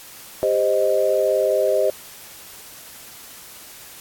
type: chord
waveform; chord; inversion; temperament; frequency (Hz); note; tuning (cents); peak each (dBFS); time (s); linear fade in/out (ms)
sine; C minor; second; equal with one note detuned; 398.8 / 523.3 / 622.3; G4 / C5 / Eb5; +30 / 0 / 0; -22 / -20 / -19; 0.43-1.9; 0
effects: white hiss -41 dBFS RMS until 4 s + AAC 64 kbps